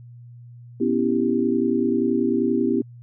sine chord, C# half-diminished seventh, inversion third, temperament equal, 246.9 / 277.2 / 329.6 / 392 Hz, B3 / C#4 / E4 / G4, 0 / 0 / 0 / 0 cents, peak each -22 / -25 / -24 / -24 dBFS, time 0.8-2.82 s, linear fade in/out 10 ms, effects added 120 Hz sine -40 dBFS peak until 3.02 s

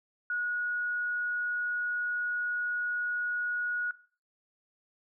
sine tone, 1454 Hz, F#6, 31 cents flat, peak -29 dBFS, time 0.3-3.91 s, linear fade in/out 2 ms, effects noise-tail reverb RT60 0.4 s tail -17 dB re dry

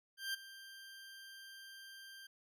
20% pulse tone with ADSR envelope, 1580 Hz, G6, 13 cents sharp, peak -31 dBFS, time 0.17-2.27 s, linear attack 170 ms, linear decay 12 ms, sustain -16 dB, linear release 6 ms, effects none

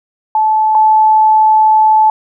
sine tone pair in turn, 868 / 868 Hz, A5 / A5, -24 / -24 cents, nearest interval unison, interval 0 cents, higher neither, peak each -8 / -5 dBFS, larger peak second, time 0.35-0.75 / 0.75-2.1 s, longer second, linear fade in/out 2 ms, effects none

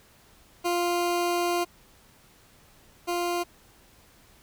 20% pulse tone pair in turn, 349.2 / 349.2 Hz, F4 / F4, 0 / 0 cents, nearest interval unison, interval 0 cents, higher neither, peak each -19 / -21 dBFS, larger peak first, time 0.64-1.65 / 3.07-3.44 s, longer first, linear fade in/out 20 ms, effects pink hiss -57 dBFS RMS until 4.42 s

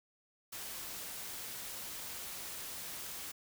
white noise, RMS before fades -44 dBFS, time 0.52-3.32 s, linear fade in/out 10 ms, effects none

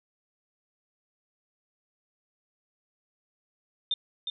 sine tone with echo, 3600 Hz, A7, 39 cents sharp, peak -24 dBFS, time 3.91-3.94 s, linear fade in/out 2 ms, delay 360 ms, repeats 1, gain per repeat -6 dB, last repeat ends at 4.3 s, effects none

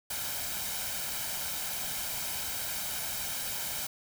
white noise with comb filter, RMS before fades -35 dBFS, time 0.1-3.87 s, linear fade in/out 5 ms, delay 1.3 ms, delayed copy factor +0.55, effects none

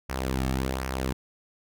sawtooth tone with flanger, 65.41 Hz, C2, in tune, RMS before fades -29 dBFS, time 0.09-1.13 s, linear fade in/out 10 ms, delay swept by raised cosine 0.25 to 2.05 ms, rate 1.3 Hz, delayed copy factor -0.55, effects none

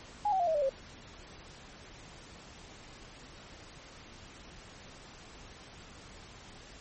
sine tone with pitch steps, 830.6 / 761.7 / 698.4 / 640.5 / 587.3 / 538.6 Hz, G#5 / G5 / F5 / E5 / D5 / C#5, 0 / -50 / 0 / -50 / 0 / -50 cents, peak -26 dBFS, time 0.25-0.694 s, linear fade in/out 5 ms, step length 74 ms, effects pink hiss -51 dBFS RMS until 6.8 s + MP3 32 kbps

